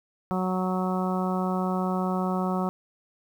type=harmonic tone; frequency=185 Hz; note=F#3; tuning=in tune; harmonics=1 / 2 / 3 / 4 / 5 / 6 / 7; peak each=-26 / -33 / -35 / -33 / -36 / -36 / -36 dBFS; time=0.31-2.69 s; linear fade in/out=0 ms; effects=9-bit